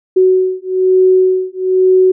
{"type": "beating tone pair", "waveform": "sine", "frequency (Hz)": [372.1, 373.2], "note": ["F#4", "F#4"], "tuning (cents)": [10, 15], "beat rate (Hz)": 1.1, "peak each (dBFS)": -11, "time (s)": [0.16, 2.12], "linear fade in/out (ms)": 10, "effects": []}